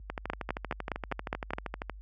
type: two click trains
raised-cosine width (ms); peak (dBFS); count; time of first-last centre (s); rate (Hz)
0.5; -19 / -15; 24 / 7; 0.1-1.897 / 0.3-1.535; 12.8 / 4.86
effects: added 50 Hz sine -35 dBFS peak until 2.01 s + high-pass 80 Hz 12 dB/octave